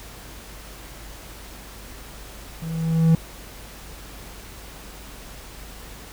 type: tone with level ramp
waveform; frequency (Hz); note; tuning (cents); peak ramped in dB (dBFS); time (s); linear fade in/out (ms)
triangle; 162.9; E3; -20; -27 to -9; 2.62-3.15; 2
effects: added 50 Hz sine -42 dBFS peak until 6.12 s + pink hiss -42 dBFS RMS until 6.12 s